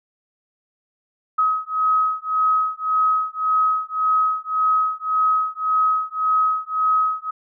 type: beating tone pair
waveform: sine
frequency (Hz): 1270 / 1271.8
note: D#6 / D#6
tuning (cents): +35 / +38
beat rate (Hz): 1.8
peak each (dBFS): -20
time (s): 1.38-7.31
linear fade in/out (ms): 10
effects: none